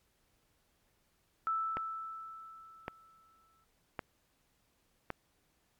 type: tone with exponential decay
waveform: sine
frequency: 1318.5 Hz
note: E6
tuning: in tune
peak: -29 dBFS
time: 1.47-3.64 s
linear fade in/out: 0 ms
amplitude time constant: 470 ms
type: click train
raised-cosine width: 0.5 ms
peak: -21 dBFS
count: 4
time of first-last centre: 1.77-5.103 s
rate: 0.9 Hz
effects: pink hiss -74 dBFS RMS until 5.79 s + MP3 96 kbps